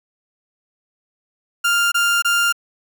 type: tone bursts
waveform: 30% pulse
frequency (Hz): 1398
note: F6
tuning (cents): +1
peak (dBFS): -12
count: 3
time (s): 1.64-2.526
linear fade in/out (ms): 10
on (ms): 280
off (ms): 23
effects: none